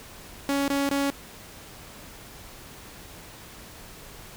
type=tone bursts; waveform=sawtooth; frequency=279.4 Hz; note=C#4; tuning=14 cents sharp; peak=-19 dBFS; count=3; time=0.49-1.102 s; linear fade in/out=0 ms; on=190 ms; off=21 ms; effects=pink hiss -45 dBFS RMS until 4.36 s